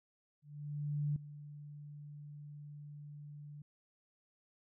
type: tone with ADSR envelope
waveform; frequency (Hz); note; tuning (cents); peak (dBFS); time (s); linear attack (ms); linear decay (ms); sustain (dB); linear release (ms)
sine; 146.83; D3; 0; -31; 0.42-3.62; 740; 3; -16; 4
effects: none